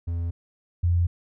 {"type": "tone pair in turn", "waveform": ["triangle", "sine"], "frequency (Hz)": [85, 86.74], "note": ["F2", "F2"], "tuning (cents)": [-46, -11], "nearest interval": "unison", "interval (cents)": 35, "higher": "second", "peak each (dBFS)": [-23, -18], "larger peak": "second", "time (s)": [[0.07, 0.31], [0.83, 1.07]], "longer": "neither", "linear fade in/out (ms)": 10, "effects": []}